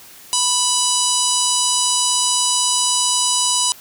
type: harmonic tone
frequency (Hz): 987.8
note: B5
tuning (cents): 0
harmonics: 1 / 3 / 4 / 5 / 6 / 7 / 8 / 9 / 10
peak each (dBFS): -24 / -24 / -24 / -24 / -24 / -24 / -24 / -24 / -24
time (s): 0.33-3.72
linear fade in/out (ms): 0
effects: white hiss -42 dBFS RMS until 3.8 s